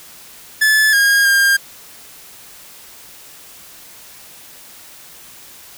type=tone with pitch steps; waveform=45% pulse; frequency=1732 / 1628 / 1606 Hz; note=A6 / G#6 / G6; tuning=-28 / -35 / +41 cents; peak=-10 dBFS; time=0.61-1.57 s; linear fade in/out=10 ms; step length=320 ms; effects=white hiss -40 dBFS RMS until 5.77 s